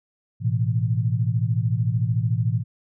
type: chord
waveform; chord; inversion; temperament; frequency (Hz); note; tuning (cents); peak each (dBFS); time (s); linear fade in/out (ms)
sine; A suspended second; none; equal; 110 / 123.47 / 164.81; A2 / B2 / E3; 0 / 0 / 0; -22 / -23 / -28; 0.4-2.64; 50
effects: none